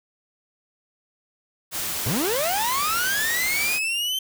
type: noise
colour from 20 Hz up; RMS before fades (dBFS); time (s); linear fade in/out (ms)
white; -28; 1.71-3.8; 50
type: linear sweep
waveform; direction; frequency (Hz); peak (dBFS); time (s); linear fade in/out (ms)
40% pulse; up; 87.5 to 3121; -22; 2.06-4.19; 5
effects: none